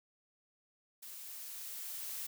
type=noise with level ramp; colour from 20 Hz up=blue; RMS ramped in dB=-49 to -41 dBFS; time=1.02-2.27 s; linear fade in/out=10 ms; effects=none